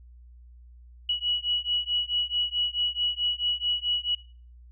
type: beating tone pair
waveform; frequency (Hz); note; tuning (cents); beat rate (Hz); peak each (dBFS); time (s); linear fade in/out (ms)
sine; 2926 / 2930.6; F#7 / F#7; -20 / -17; 4.6; -28; 1.09-4.15; 5
effects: noise-tail reverb RT60 0.4 s tail -19 dB re dry + added 60 Hz sine -47 dBFS peak until 4.71 s